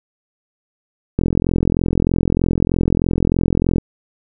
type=click train; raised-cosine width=3 ms; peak=-3 dBFS; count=113; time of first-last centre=1.19-3.783 s; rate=43.2 Hz; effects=none